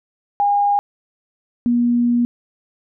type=tone pair in turn; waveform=sine; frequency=813 / 239.8 Hz; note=G#5 / A#3; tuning=-37 / +49 cents; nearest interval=octave + major sixth; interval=2114 cents; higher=first; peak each=-13 dBFS; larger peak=neither; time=0.4-0.79 / 1.66-2.25 s; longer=second; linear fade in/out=0 ms; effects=none